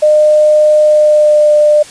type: tone with pitch glide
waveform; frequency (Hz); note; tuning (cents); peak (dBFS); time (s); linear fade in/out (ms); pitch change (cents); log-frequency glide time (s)
sine; 607 to 599; D#5 to D5; -43 to +34; -4; 0.02-1.83; 10; -23; 0.81-1.53
effects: white hiss -33 dBFS RMS until 1.9 s + resampled to 22050 Hz